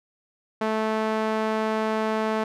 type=tone with band-pass filter; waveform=sawtooth; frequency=218.5 Hz; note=A3; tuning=12 cents flat; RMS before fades=-25 dBFS; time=0.61-2.44 s; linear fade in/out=5 ms; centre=810 Hz; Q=0.72; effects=none